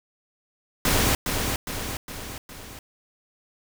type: noise with echo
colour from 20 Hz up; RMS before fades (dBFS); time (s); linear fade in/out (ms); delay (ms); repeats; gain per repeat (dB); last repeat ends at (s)
pink; -21; 0.85-1.15; 2; 410; 4; -5; 2.79
effects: none

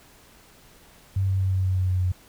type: tone with pitch steps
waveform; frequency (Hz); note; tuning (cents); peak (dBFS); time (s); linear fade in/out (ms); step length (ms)
sine; 96.4 / 95.62 / 94.85 / 94.09 / 93.33 / 92.58 / 91.83 / 91.09; G2 / G2 / F#2 / F#2 / F#2 / F#2 / F#2 / F#2; -28 / -43 / +43 / +30 / +15 / +2 / -13 / -27; -20; 1.16-2.12; 5; 120
effects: pink hiss -53 dBFS RMS until 2.28 s

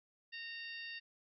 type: harmonic tone with a mistuned harmonic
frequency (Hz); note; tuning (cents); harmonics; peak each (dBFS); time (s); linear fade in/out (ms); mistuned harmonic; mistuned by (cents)
923; A#5; -17; 2 / 3 / 4 / 5 / 6; -47 / -48 / -53 / -52 / -63; 0.32-1; 20; 6; -44
effects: none

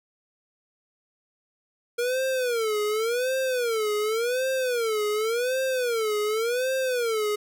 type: tone with vibrato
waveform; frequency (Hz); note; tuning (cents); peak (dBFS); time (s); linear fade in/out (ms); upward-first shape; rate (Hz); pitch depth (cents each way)
square; 469.8; A#4; +13; -24; 1.98-7.36; 10; sine; 0.89; 200
effects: none

